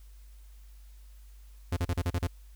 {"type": "tone bursts", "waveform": "45% pulse", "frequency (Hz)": 87.31, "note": "F2", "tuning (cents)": 0, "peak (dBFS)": -26, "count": 7, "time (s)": [1.72, 2.271], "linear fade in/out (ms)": 5, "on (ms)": 47, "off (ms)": 37, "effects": ["added 50 Hz sine -48 dBFS peak until 2.55 s", "white hiss -65 dBFS RMS until 2.55 s"]}